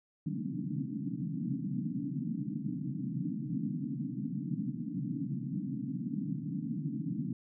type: band-pass noise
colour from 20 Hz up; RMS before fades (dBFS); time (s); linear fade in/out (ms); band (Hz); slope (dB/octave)
pink; -36; 0.26-7.33; 5; 130 to 300; 96
effects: none